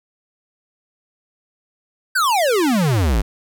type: exponential sweep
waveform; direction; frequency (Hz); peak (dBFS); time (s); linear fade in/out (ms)
square; down; 1600 to 47.25; -15; 2.15-3.22; 10
effects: none